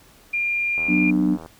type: tone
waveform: sine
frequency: 2400 Hz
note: D7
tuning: 37 cents sharp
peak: -20 dBFS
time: 0.33-1.11 s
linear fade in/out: 10 ms
type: click train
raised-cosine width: 1 ms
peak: -24 dBFS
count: 56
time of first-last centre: 0.78-1.461 s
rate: 80.8 Hz
type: chord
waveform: sine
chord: B minor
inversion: second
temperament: equal with one note detuned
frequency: 185 / 246.9 / 299.1 Hz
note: F#3 / B3 / D4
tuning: 0 / 0 / +32 cents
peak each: -21 / -23 / -19 dBFS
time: 0.87-1.38 s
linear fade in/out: 50 ms
effects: pink hiss -52 dBFS RMS until 1.59 s